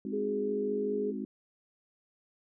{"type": "chord", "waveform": "sine", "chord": "Ab dominant seventh", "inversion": "none", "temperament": "equal", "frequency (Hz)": [207.7, 261.6, 311.1, 370], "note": ["Ab3", "C4", "Eb4", "Gb4"], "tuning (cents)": [0, 0, 0, 0], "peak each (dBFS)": [-37, -38, -43, -42], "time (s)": [0.05, 1.25], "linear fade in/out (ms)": 2}
{"type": "tone", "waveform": "sine", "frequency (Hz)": 415.1, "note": "G#4", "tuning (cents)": -1, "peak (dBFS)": -30, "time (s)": [0.12, 1.12], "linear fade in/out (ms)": 20}
{"effects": []}